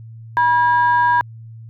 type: tone pair together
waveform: sine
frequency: 968.6 / 1629 Hz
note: B5 / G#6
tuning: -34 / -34 cents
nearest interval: major sixth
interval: 900 cents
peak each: -12 / -18 dBFS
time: 0.37-1.21 s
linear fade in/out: 0 ms
effects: tanh soft clip ceiling -5 dBFS + added 113 Hz sine -34 dBFS peak until 1.69 s